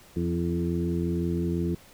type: harmonic tone with a mistuned harmonic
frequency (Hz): 85.9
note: F2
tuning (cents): -28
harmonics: 1 / 2 / 3 / 4 / 5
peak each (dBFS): -31 / -28 / -34 / -30 / -38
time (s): 0.16-1.75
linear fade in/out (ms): 5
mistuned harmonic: 4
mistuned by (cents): -18
effects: pink hiss -53 dBFS RMS until 1.93 s